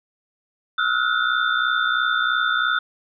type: tone cluster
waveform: sine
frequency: 1294 / 1417 / 1480 / 3566 Hz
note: E6 / F6 / F#6 / A7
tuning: -32 / +25 / 0 / +22 cents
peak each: -24 / -22 / -23 / -27 dBFS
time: 0.78-2.79 s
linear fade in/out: 5 ms
effects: none